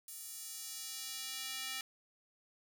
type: tone with high-pass filter sweep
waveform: square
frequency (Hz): 261.6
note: C4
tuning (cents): 0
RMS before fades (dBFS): -44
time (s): 0.08-1.81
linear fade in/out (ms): 2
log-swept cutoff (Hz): 9300 to 2400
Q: 0.94
effects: none